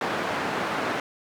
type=band-pass noise; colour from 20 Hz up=white; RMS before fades=-28 dBFS; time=0.01-1 s; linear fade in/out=2 ms; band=170 to 1400 Hz; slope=12 dB/octave; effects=none